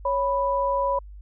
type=tone pair together; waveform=sine; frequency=554.4 / 987.8 Hz; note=C#5 / B5; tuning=0 / 0 cents; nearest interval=minor seventh; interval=1000 cents; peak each=-24 / -23 dBFS; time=0.05-0.99 s; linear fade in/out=5 ms; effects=added 50 Hz sine -39 dBFS peak until 1.21 s